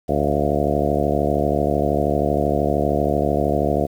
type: harmonic tone with a mistuned harmonic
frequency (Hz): 72.9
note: D2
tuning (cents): -12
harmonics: 1 / 2 / 3 / 4 / 5 / 6 / 7 / 8 / 9 / 10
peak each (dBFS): -26 / -26 / -26 / -26 / -26 / -26 / -26 / -26 / -26 / -26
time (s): 0.08-3.87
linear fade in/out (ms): 20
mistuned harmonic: 10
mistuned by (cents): -61
effects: 8-bit